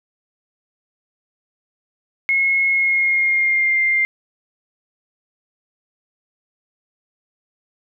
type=tone with pitch glide; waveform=sine; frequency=2170 to 2101 Hz; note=C#7 to C7; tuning=-37 to +7 cents; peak=-14 dBFS; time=2.29-4.05 s; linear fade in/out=0 ms; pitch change=-56 cents; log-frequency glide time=2.68-3.8 s; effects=none